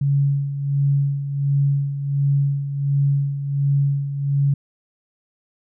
sine tone with tremolo, 140.4 Hz, C#3, 22 cents sharp, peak -14 dBFS, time 0.01-4.54 s, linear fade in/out 5 ms, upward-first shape sine, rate 1.4 Hz, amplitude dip 65%, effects none

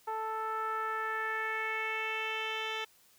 10% pulse tone with low-pass filter sweep, 440 Hz, A4, in tune, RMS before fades -35 dBFS, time 0.07-2.85 s, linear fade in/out 10 ms, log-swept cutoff 1000 to 3700 Hz, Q 3.1, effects white hiss -64 dBFS RMS until 3.18 s

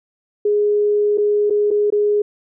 sine tone with dropouts, 415.3 Hz, G#4, in tune, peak -13 dBFS, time 0.45-2.22 s, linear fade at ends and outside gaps 5 ms, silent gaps 1.175-1.181 / 1.499-1.505 / 1.706-1.711 / 1.903-1.923 s, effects none

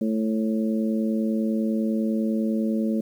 harmonic tone, 110 Hz, A2, in tune, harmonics 2 / 3 / 4 / 5, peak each -22 / -30 / -34 / -33 dBFS, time 0.01-3.01 s, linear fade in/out 5 ms, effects 9-bit

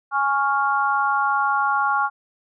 sine chord, Db major, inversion second, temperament equal, 830.6 / 1108.7 / 1396.9 Hz, Ab5 / Db6 / F6, 0 / 0 / 0 cents, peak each -22 dBFS, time 0.11-2.1 s, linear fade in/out 50 ms, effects none

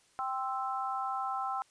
sine chord, C major, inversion second, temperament equal, 784 / 1046.5 / 1318.5 Hz, G5 / C6 / E6, 0 / 0 / 0 cents, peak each -35 / -38 / -36 dBFS, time 0.19-1.62 s, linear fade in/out 0 ms, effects white hiss -66 dBFS RMS until 1.7 s + resampled to 22050 Hz

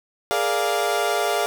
30% pulse chord, Bb dominant seventh, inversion third, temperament equal, 415.3 / 466.2 / 587.3 / 698.5 Hz, Ab4 / Bb4 / D5 / F5, 0 / 0 / 0 / 0 cents, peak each -23 / -26 / -24 / -21 dBFS, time 0.31-1.46 s, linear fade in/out 0 ms, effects none

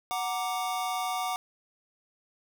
square chord, Gb augmented, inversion none, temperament equal, 740 / 932.3 / 1174.7 Hz, Gb5 / Bb5 / D6, 0 / 0 / 0 cents, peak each -32 / -38 / -35 dBFS, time 0.11-1.36 s, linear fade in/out 0 ms, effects none

